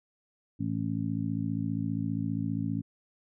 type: harmonic tone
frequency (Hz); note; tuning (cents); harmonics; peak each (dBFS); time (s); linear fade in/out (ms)
55; A1; 0; 2 / 3 / 4 / 5; -34 / -34 / -34 / -34; 0.59-2.82; 20
effects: none